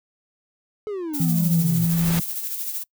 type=exponential sweep; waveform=triangle; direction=down; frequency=434.5 to 112.6 Hz; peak=-24 dBFS; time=0.87-1.85 s; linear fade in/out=0 ms
type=noise with tremolo; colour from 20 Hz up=violet; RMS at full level=-27 dBFS; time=1.13-2.84 s; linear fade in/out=20 ms; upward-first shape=sine; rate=13 Hz; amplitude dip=45%
type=tone; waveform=sine; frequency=167.8 Hz; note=E3; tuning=31 cents sharp; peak=-18 dBFS; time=1.2-2.2 s; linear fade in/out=2 ms
type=noise with exponential growth; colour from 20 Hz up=pink; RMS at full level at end=-26 dBFS; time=1.4-2.19 s; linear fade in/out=0 ms; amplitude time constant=170 ms
effects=noise-tail reverb RT60 0.1 s tail -24 dB re dry